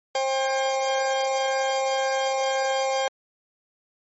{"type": "tone pair together", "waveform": "40% pulse", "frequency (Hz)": [533.3, 799], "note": ["C5", "G5"], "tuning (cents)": [33, 33], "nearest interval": "perfect fifth", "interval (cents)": 700, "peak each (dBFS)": [-23, -25], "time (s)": [0.15, 3.08], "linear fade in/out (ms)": 2, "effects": ["MP3 32 kbps"]}